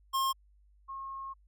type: tone pair in turn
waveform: square / sine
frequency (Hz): 1070 / 1081.2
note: C6 / C#6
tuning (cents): +38 / -44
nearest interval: unison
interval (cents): 18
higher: second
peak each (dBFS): -28 / -38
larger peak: first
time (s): 0.13-0.33 / 0.88-1.34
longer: second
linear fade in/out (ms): 20
effects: added 50 Hz sine -60 dBFS peak until 1.47 s